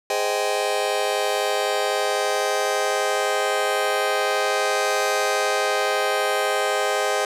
sawtooth chord, Ab major seventh, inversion none, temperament just, 415.3 / 519.1 / 623 / 778.7 Hz, Ab4 / C5 / Eb5 / G5, 0 / -14 / +2 / -12 cents, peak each -22 dBFS, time 0.1-7.25 s, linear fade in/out 2 ms, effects low-pass 11000 Hz 12 dB/octave

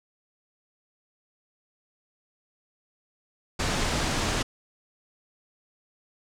pink low-pass noise, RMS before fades -27 dBFS, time 3.59-4.43 s, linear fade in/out 10 ms, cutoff 8000 Hz, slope 24 dB/octave, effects none

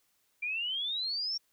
sine exponential sweep, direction up, 2349 to 5588 Hz, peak -31 dBFS, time 0.42-1.38 s, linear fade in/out 10 ms, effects white hiss -73 dBFS RMS until 1.52 s

